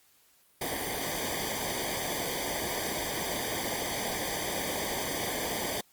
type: noise with comb filter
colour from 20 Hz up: pink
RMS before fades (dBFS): -33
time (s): 0.61-5.81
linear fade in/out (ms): 5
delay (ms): 0.74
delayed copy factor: -0.85
effects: white hiss -64 dBFS RMS until 5.92 s + Opus 48 kbps